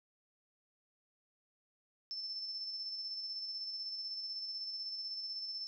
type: tone with tremolo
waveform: sine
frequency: 5300 Hz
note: E8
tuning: 9 cents sharp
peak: -38 dBFS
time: 2.11-5.67 s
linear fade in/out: 0 ms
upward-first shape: square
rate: 16 Hz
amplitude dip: 30%
effects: none